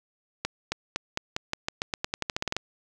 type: accelerating click train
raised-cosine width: 0.2 ms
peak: -10 dBFS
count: 18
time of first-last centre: 0.45-2.566 s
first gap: 270 ms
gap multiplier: 0.89
effects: none